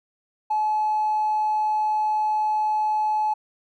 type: tone with tanh clipping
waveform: triangle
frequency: 856 Hz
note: A5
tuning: 48 cents flat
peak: -19 dBFS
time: 0.5-3.34 s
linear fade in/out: 10 ms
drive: 1 dB
effects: none